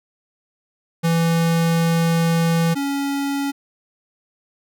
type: tone pair in turn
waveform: square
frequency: 166.3 / 279.7 Hz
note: E3 / C#4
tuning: +16 / +16 cents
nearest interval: major sixth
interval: 900 cents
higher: second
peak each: -16 / -21 dBFS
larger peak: first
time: 1.03-2.75 / 2.75-3.52 s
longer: first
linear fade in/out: 20 ms
effects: none